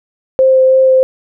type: tone with vibrato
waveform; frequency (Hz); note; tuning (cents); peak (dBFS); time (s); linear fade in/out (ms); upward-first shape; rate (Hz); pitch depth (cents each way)
sine; 523.3; C5; 0; -5; 0.39-1.03; 0; sine; 3.1; 9
effects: none